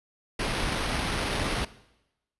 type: noise with sample-and-hold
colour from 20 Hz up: pink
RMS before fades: -29 dBFS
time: 0.39-1.65 s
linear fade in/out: 5 ms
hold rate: 7350 Hz
effects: noise-tail reverb RT60 0.9 s tail -18 dB re dry + resampled to 24000 Hz